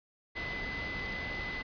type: tone in noise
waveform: sine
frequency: 2016 Hz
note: B6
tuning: 35 cents sharp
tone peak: -37 dBFS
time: 0.35-1.63 s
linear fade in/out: 20 ms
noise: pink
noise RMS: -40 dBFS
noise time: 0.35-1.63 s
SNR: 0 dB
effects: resampled to 11025 Hz